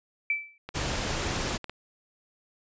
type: tone with exponential decay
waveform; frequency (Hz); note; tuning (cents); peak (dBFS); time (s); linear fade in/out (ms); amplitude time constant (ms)
sine; 2321; D7; -21; -21; 0.3-0.58; 2; 59
type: clicks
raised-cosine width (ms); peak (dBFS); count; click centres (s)
0.3; -21; 3; 0.69 / 1.643 / 1.696
type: noise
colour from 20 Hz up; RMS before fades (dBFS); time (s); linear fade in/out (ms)
pink; -30; 0.74-1.58; 20
effects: resampled to 16000 Hz